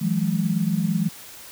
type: tone cluster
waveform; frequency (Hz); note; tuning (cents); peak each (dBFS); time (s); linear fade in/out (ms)
sine; 163.9 / 181.8 / 210.3; E3 / F#3 / G#3; -10 / -30 / +22; -24; 0.01-1.09; 10
effects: white hiss -42 dBFS RMS until 1.51 s